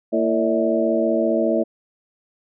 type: tone cluster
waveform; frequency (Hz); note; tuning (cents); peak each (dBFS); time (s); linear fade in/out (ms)
sine; 228.6 / 335 / 452.7 / 571 / 646; A#3 / E4 / A4 / D5 / E5; -34 / +28 / +49 / -49 / -35; -23 / -22 / -26 / -23 / -22; 0.12-1.64; 20
effects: none